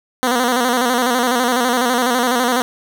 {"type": "tone with vibrato", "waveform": "10% pulse", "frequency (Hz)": 246.8, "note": "B3", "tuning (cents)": -1, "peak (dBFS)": -6, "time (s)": [0.23, 2.62], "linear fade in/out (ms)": 0, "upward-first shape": "square", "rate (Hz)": 12, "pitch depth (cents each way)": 64, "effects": []}